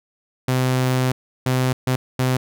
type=tone bursts at uneven times; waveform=sawtooth; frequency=128.4 Hz; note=C3; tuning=32 cents flat; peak=-13 dBFS; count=4; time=0.48-1.12 / 1.46-1.73 / 1.87-1.96 / 2.19-2.37 s; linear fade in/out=5 ms; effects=none